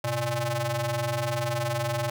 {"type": "ring-modulated tone", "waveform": "sawtooth", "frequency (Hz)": 235.7, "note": "A#3", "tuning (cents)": 19, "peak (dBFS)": -19, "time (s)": [0.04, 2.1], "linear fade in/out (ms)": 5, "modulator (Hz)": 364, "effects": []}